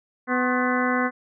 harmonic tone with a mistuned harmonic, 250.3 Hz, B3, 23 cents sharp, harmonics 1 / 2 / 3 / 4 / 5 / 6 / 7 / 8, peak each -24 / -28 / -30 / -28 / -32 / -28 / -31 / -31 dBFS, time 0.27-1.11 s, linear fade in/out 50 ms, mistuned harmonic 4, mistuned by +110 cents, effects none

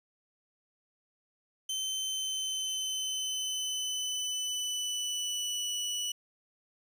25% pulse tone with pitch glide, 3084 to 2953 Hz, G7 to F#7, -29 to -4 cents, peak -28 dBFS, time 1.69-6.12 s, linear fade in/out 5 ms, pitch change -75 cents, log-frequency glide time 2.05-5.74 s, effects none

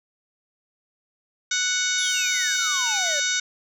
harmonic tone, 740 Hz, F#5, in tune, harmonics 2 / 3 / 4 / 5 / 6 / 7 / 8 / 9 / 10, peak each -27 / -30 / -35 / -27 / -35 / -35 / -27 / -33 / -35 dBFS, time 1.51-3.4 s, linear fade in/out 5 ms
square exponential sweep, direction down, 3729 to 558 Hz, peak -31 dBFS, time 1.98-3.2 s, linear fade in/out 5 ms
effects none

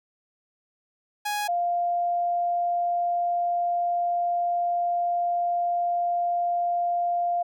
sawtooth / sine tone pair in turn, 830.6 / 698.4 Hz, G#5 / F5, 0 / 0 cents, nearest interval minor third, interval 300 cents, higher first, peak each -22 / -22 dBFS, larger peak neither, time 1.25-1.48 / 1.48-7.43 s, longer second, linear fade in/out 10 ms, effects none

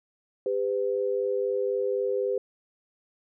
sine tone pair together, 399.8 / 503.7 Hz, G4 / B4, +34 / +34 cents, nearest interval major third, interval 400 cents, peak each -27 dBFS, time 0.46-2.38 s, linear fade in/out 2 ms, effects none

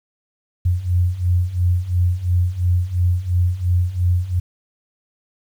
sine beating tone pair, 87.3 / 90.2 Hz, F2 / F#2, 0 / -44 cents, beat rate 2.9 Hz, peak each -20 / -17 dBFS, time 0.65-4.4 s, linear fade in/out 10 ms, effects 8-bit

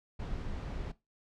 brown noise, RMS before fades -38 dBFS, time 0.19-0.92 s, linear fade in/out 10 ms, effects noise-tail reverb RT60 0.2 s tail -17 dB re dry + low-pass 5000 Hz 12 dB/octave

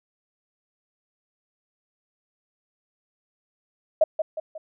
sine tone with echo, 630 Hz, D#5, 21 cents sharp, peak -13 dBFS, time 4.01-4.04 s, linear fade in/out 5 ms, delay 180 ms, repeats 3, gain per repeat -7 dB, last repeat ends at 4.58 s, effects none

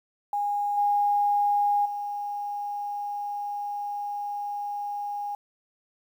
sine tone with level steps, 819 Hz, G#5, 24 cents flat, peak -24 / -20 / -29 dBFS, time 0.33-5.35 s, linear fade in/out 2 ms, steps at 0.77 / 1.85 s, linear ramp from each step 10 ms, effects 9-bit

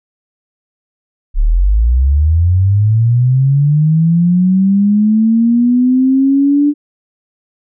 sine linear sweep, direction up, 32.7 to 294.5 Hz, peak -7 dBFS, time 1.34-6.74 s, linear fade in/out 50 ms, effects none

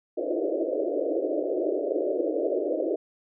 pink band-pass noise, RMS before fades -27 dBFS, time 0.17-2.96 s, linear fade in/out 10 ms, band 300 to 640 Hz, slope 96 dB/octave, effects none

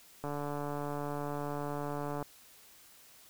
click train, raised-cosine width 1 ms, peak -24 dBFS, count 289, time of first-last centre 0.24-2.226 s, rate 145 Hz, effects white hiss -58 dBFS RMS until 3.29 s

